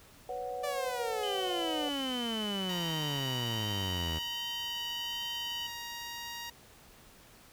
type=chord; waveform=sine; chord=B suspended second; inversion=none; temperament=equal; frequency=493.9 / 554.4 / 740 Hz; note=B4 / C#5 / F#5; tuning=0 / 0 / 0 cents; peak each=-39 / -42 / -38 dBFS; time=0.29-1.89 s; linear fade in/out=2 ms
type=exponential sweep; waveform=sawtooth; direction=down; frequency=590 to 78.3 Hz; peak=-30 dBFS; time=0.63-4.19 s; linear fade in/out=10 ms
type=tone with vibrato; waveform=sine; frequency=3022 Hz; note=F#7; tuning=36 cents sharp; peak=-36 dBFS; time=1.23-5.67 s; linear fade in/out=5 ms; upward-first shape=sine; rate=1.3 Hz; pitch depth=18 cents each way
type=tone; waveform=10% pulse; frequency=942 Hz; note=A#5; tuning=18 cents sharp; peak=-31 dBFS; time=2.69-6.5 s; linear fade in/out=5 ms
effects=pink hiss -57 dBFS RMS until 7.52 s